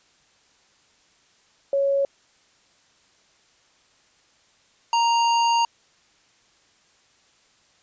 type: tone pair in turn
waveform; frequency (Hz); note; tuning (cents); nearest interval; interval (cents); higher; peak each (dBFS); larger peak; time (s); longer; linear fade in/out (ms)
sine / square; 554.4 / 932.4; C#5 / A#5; 0 / 0; major sixth; 900; second; -18; neither; 1.73-2.05 / 4.93-5.65; second; 2
effects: white hiss -60 dBFS RMS until 7.82 s + resampled to 16000 Hz